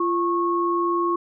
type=tone pair together; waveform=sine; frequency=344.9 / 1096 Hz; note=F4 / C#6; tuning=-22 / -20 cents; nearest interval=octave + minor sixth; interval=2002 cents; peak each=-22 dBFS; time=0-1.16 s; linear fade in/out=5 ms; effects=none